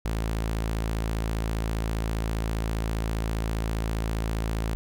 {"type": "tone", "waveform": "sawtooth", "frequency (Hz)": 55, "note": "A1", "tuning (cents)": 0, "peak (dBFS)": -22, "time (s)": [0.05, 4.75], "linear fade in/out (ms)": 0, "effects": []}